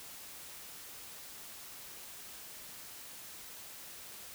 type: silence
effects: white hiss -49 dBFS RMS until 4.34 s